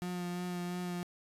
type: tone with vibrato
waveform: 35% pulse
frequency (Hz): 177.7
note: F3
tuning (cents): +30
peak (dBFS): -34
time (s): 0.02-1.03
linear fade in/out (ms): 0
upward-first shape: sine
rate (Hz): 2.9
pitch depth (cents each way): 16
effects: resampled to 32000 Hz + 11-bit